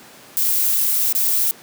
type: noise with dropouts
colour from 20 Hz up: violet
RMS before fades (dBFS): -18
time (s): 0.37-1.51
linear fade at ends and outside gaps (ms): 0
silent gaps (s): 1.126-1.151
effects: pink hiss -43 dBFS RMS until 1.62 s + high-pass 200 Hz 12 dB/octave